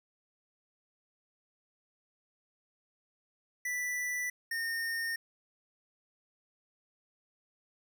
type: tone pair in turn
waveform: square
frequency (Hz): 1975.5 / 1832.2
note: B6 / A#6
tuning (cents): 0 / -30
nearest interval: minor second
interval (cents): 130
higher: first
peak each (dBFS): -33 / -33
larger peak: neither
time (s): 3.65-4.3 / 4.51-5.16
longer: neither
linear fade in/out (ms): 5
effects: none